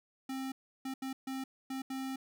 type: tone bursts at uneven times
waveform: square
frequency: 265.1 Hz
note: C4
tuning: 23 cents sharp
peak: -37 dBFS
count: 6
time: 0.29-0.52 / 0.85-0.94 / 1.02-1.13 / 1.27-1.44 / 1.7-1.82 / 1.9-2.16 s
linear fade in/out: 5 ms
effects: none